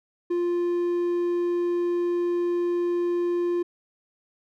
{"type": "tone", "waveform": "triangle", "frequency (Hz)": 349.2, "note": "F4", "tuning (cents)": 0, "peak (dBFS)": -20, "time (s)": [0.3, 3.63], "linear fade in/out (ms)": 10, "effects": []}